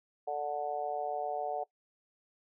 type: harmonic tone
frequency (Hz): 147.1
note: D3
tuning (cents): +3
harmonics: 3 / 4 / 5 / 6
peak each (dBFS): -40 / -38 / -34 / -46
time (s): 0.27-1.64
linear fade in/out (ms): 10
effects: noise-tail reverb RT60 0.1 s tail -21 dB re dry